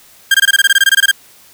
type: tone bursts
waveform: 30% pulse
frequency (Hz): 1600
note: G6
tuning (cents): +35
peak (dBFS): -3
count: 15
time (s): 0.31-1.114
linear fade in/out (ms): 5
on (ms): 34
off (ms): 21
effects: white hiss -44 dBFS RMS until 1.53 s